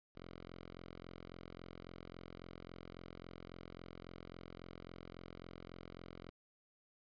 5% pulse tone, 43.65 Hz, F1, in tune, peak -39 dBFS, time 0.15-6.3 s, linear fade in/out 10 ms, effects resampled to 11025 Hz + 12-bit

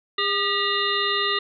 harmonic tone with a mistuned harmonic, 404.3 Hz, G#4, 46 cents flat, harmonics 1 / 3 / 5 / 7 / 9 / 10, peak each -29 / -26 / -27 / -28 / -27 / -30 dBFS, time 0.18-1.39 s, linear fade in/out 5 ms, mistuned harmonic 5, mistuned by -74 cents, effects none

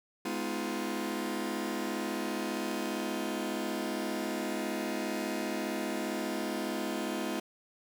sawtooth chord, F half-diminished seventh, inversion first, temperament just, 209.5 / 251.4 / 314.3 / 349.2 Hz, Ab3 / Cb4 / Eb4 / F4, +15 / +31 / +18 / 0 cents, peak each -34 dBFS, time 0.25-7.4 s, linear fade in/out 5 ms, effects none

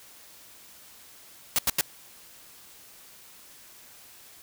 white noise bursts, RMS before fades -23 dBFS, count 3, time 1.56-1.81 s, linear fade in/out 0 ms, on 26 ms, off 86 ms, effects white hiss -51 dBFS RMS until 4.42 s

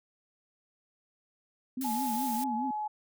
sine tone with vibrato, 245.3 Hz, B3, 12 cents flat, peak -32 dBFS, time 1.77-2.71 s, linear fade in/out 5 ms, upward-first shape triangle, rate 4.8 Hz, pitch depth 180 cents each way
blue noise, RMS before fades -39 dBFS, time 1.81-2.44 s, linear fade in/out 2 ms
sine tone, 849 Hz, G#5, 38 cents sharp, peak -31 dBFS, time 1.84-2.88 s, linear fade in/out 10 ms
effects none

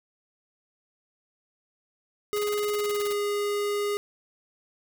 square tone with pitch glide, 415.7 to 410.7 Hz, G#4 to G#4, +2 to -19 cents, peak -26 dBFS, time 2.33-3.97 s, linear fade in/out 0 ms, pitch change -21 cents, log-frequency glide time 2.74-3.15 s
white noise bursts, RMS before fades -37 dBFS, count 15, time 2.36-3.129 s, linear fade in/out 5 ms, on 27 ms, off 26 ms
effects none

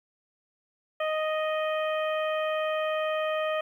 harmonic tone, 622.3 Hz, D#5, in tune, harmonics 1 / 2 / 3 / 4 / 5, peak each -27 / -33 / -37 / -39 / -41 dBFS, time 1-3.61 s, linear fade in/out 5 ms, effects 10-bit

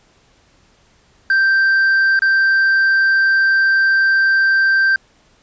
triangle tone with dropouts, 1568 Hz, G6, in tune, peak -9 dBFS, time 1.3-4.96 s, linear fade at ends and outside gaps 2 ms, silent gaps 2.192-2.22 s, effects pink hiss -54 dBFS RMS until 5.42 s + resampled to 16000 Hz

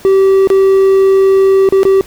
triangle tone with dropouts, 386.5 Hz, G4, 24 cents flat, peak -3 dBFS, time 0.05-2.01 s, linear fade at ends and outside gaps 0 ms, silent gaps 0.473-0.502 / 1.689-1.724 / 1.832-1.852 s, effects pink hiss -37 dBFS RMS until 2.06 s

